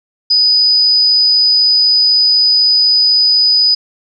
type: tone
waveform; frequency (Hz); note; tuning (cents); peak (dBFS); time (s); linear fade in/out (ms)
sine; 4978; D#8; 0; -7; 0.3-3.75; 10
effects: none